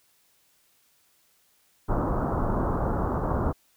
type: low-pass noise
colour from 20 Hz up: pink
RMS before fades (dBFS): -26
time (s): 1.88-3.53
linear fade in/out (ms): 20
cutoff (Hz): 1300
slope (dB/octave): 48
effects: white hiss -65 dBFS RMS until 3.76 s